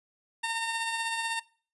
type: tone with tremolo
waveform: 15% pulse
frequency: 912 Hz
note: A#5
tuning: 38 cents flat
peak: -21 dBFS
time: 0.43-1.4 s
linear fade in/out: 10 ms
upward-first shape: triangle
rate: 16 Hz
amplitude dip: 40%
effects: noise-tail reverb RT60 0.4 s tail -20 dB re dry + resampled to 24000 Hz